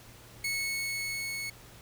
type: tone with level ramp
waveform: sawtooth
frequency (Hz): 2201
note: C#7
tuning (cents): -13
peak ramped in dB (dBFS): -26 to -31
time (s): 0.44-1.5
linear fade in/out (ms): 5
effects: added 116 Hz sine -55 dBFS peak until 1.81 s + pink hiss -53 dBFS RMS until 1.81 s